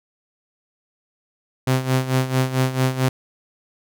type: tone with tremolo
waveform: sawtooth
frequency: 130 Hz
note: C3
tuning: 11 cents flat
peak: -11 dBFS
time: 1.67-3.09 s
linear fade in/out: 5 ms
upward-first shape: sine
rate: 4.5 Hz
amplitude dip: 75%
effects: none